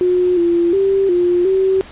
sine tone with pitch steps, 360.7 / 343.1 / 390.1 / 353.1 / 381.7 Hz, F#4 / F4 / G4 / F4 / G4, -44 / -31 / -8 / +19 / -46 cents, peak -11 dBFS, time 0.01-1.81 s, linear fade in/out 0 ms, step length 360 ms, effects pink hiss -38 dBFS RMS until 1.91 s + resampled to 8000 Hz

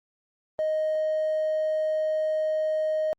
triangle tone, 623 Hz, D#5, 2 cents sharp, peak -20 dBFS, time 0.59-3.13 s, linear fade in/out 0 ms, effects tanh soft clip ceiling -19 dBFS + Opus 32 kbps

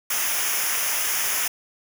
white noise with comb filter, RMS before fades -24 dBFS, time 0.1-1.48 s, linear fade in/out 5 ms, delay 0.24 ms, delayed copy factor -0.75, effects none

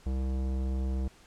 sine tone with tanh clipping, 65.41 Hz, C2, in tune, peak -30 dBFS, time 0.06-1.08 s, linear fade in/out 5 ms, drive 17 dB, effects pink hiss -58 dBFS RMS until 1.26 s + low-pass 9000 Hz 12 dB/octave

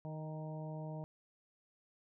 harmonic tone with a mistuned harmonic, 155.56 Hz, D#3, in tune, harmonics 1 / 2 / 3 / 4 / 5 / 6, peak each -42 / -52 / -54 / -49 / -56 / -55 dBFS, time 0.05-1.04 s, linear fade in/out 0 ms, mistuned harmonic 5, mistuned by +16 cents, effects none

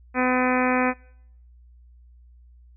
harmonic tone with a mistuned harmonic, 253.1 Hz, B3, 43 cents sharp, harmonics 1 / 2 / 3 / 4 / 5 / 6 / 7 / 8 / 9 / 10, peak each -23 / -26 / -28 / -29 / -30 / -31 / -31 / -32 / -33 / -33 dBFS, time 0.14-0.94 s, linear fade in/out 50 ms, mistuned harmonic 10, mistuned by -33 cents, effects noise-tail reverb RT60 0.7 s tail -24 dB re dry + added 60 Hz sine -48 dBFS peak until 2.76 s

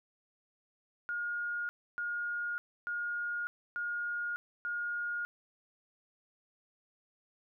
sine tone bursts, 1427 Hz, F6, 37 cents sharp, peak -33 dBFS, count 5, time 1.09-5.25 s, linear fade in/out 0 ms, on 600 ms, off 290 ms, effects none

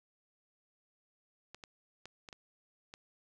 clicks, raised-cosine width 0.2 ms, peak -30 dBFS, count 6, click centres 1.546 / 1.638 / 2.056 / 2.288 / 2.328 / 2.939 s, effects none

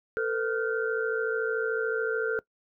sine tone cluster, 446.2 / 499.8 / 1406 / 1531 Hz, A4 / B4 / F6 / G6, +24 / +21 / +11 / -41 cents, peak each -27 / -35 / -32 / -35 dBFS, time 0.17-2.39 s, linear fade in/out 0 ms, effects noise-tail reverb RT60 0.1 s tail -21 dB re dry

